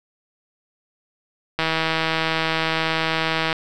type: click train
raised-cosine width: 0.3 ms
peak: -5 dBFS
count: 313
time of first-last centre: 1.59-3.528 s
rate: 161 Hz
effects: none